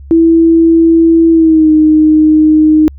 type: tone with pitch glide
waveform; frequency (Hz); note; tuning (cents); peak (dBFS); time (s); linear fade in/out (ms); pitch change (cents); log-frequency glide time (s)
sine; 329.6 to 309.3; E4 to D#4; 0 to -10; -3; 0.11-2.88; 0; -110; 1.31-1.71
effects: added 69 Hz sine -28 dBFS peak until 2.98 s